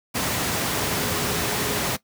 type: tone in noise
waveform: sine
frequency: 420.1 Hz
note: G#4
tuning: 20 cents sharp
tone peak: -34 dBFS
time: 0.74-1.81 s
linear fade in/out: 20 ms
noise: pink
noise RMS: -24 dBFS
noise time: 0.14-1.97 s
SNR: -13 dB
effects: noise-tail reverb RT60 0.1 s tail -17 dB re dry + high-pass 100 Hz 12 dB/octave